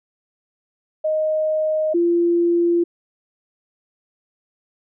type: tone pair in turn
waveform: sine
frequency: 622.3 / 343.5 Hz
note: D#5 / F4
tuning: 0 / -29 cents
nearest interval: minor seventh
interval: 1029 cents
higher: first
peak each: -17 / -14 dBFS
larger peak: second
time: 1.04-1.94 / 1.94-2.84 s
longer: neither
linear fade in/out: 10 ms
effects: none